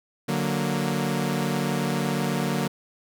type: chord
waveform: sawtooth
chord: D augmented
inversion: none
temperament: equal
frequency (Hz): 146.83 / 185 / 233.1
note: D3 / F#3 / A#3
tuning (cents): 0 / 0 / 0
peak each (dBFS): -24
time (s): 0.28-2.68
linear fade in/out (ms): 10
effects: none